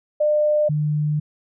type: tone pair in turn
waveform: sine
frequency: 601 / 150.25 Hz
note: D5 / D3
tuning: +40 / +40 cents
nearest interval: 2 octaves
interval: 2400 cents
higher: first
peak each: -15 / -18 dBFS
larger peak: first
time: 0.2-0.69 / 0.69-1.2 s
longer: second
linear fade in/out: 10 ms
effects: none